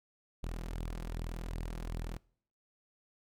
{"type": "tone with flanger", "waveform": "sawtooth", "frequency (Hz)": 41.2, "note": "E1", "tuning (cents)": 0, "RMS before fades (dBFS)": -39, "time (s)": [0.43, 2.17], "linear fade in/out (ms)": 0, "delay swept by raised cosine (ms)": [0.23, 5.93], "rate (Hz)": 2.6, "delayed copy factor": 0.5, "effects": ["noise-tail reverb RT60 0.6 s tail -24 dB re dry", "MP3 96 kbps"]}